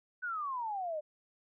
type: exponential sweep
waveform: sine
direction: down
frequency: 1517 to 590 Hz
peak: -34 dBFS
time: 0.22-1.01 s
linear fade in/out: 20 ms
effects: none